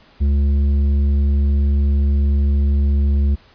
sine tone with tanh clipping, 70.7 Hz, C#2, 35 cents sharp, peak -14 dBFS, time 0.2-3.36 s, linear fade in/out 20 ms, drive 8 dB, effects pink hiss -50 dBFS RMS until 3.54 s + resampled to 11025 Hz

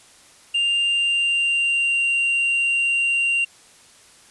triangle tone with pitch glide, 2794 to 2768 Hz, F7 to F7, 0 to -16 cents, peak -16 dBFS, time 0.54-3.45 s, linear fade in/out 10 ms, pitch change -16 cents, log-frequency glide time 0.82-2.05 s, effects white hiss -50 dBFS RMS until 4.3 s + resampled to 24000 Hz

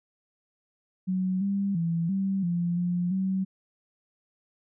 sine tone with pitch steps, 186 / 198.2 / 167.2 / 193.8 / 173.1 / 176.5 / 190 Hz, F#3 / G3 / E3 / G3 / F3 / F3 / F#3, +9 / +19 / +25 / -20 / -15 / +19 / +46 cents, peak -24 dBFS, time 1.07-3.45 s, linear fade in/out 20 ms, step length 340 ms, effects none

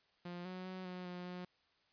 sawtooth tone with pitch steps, 175.8 / 184.1 / 185.9 / 181.6 / 178.7 / 179.9 Hz, F3 / F#3 / F#3 / F#3 / F3 / F#3, +12 / -8 / +8 / -32 / +40 / -48 cents, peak -40 dBFS, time 0.25-1.45 s, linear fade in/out 5 ms, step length 200 ms, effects white hiss -74 dBFS RMS until 1.92 s + resampled to 11025 Hz

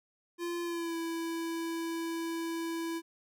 square tone with pitch glide, 345 to 331.5 Hz, F4 to E4, -21 to +10 cents, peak -34 dBFS, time 0.38-3.02 s, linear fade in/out 50 ms, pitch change -69 cents, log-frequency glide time 0.63-0.96 s, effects none

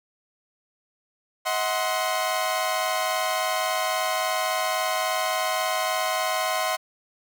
sawtooth chord, C diminished, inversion first, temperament equal with one note detuned, 636.4 / 740 / 1046.5 Hz, Eb5 / Gb5 / C6, +39 / 0 / 0 cents, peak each -24 dBFS, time 1.45-6.77 s, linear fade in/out 20 ms, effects none

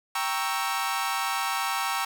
sawtooth chord, G diminished seventh, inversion none, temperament equal, 784 / 932.3 / 1108.7 / 1318.5 Hz, G5 / Bb5 / Db6 / Fb6, 0 / 0 / 0 / 0 cents, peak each -28 dBFS, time 0.15-2.05 s, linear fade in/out 5 ms, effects none

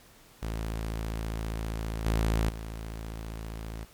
sawtooth tone with level steps, 55 Hz, A1, in tune, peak -27 / -20 / -32 dBFS, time 0.42-3.85 s, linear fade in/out 10 ms, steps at 2.06 / 2.49 s, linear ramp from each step 2 ms, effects pink hiss -56 dBFS RMS until 3.93 s + MP3 96 kbps

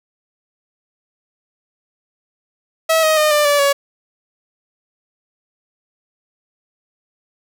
sawtooth tone with pitch steps, 646 / 628.3 / 611.2 / 594.4 / 578.2 / 562.4 Hz, E5 / D#5 / D#5 / D5 / D5 / C#5, -35 / +17 / -31 / +21 / -27 / +25 cents, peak -8 dBFS, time 2.89-3.73 s, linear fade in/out 10 ms, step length 140 ms, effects none

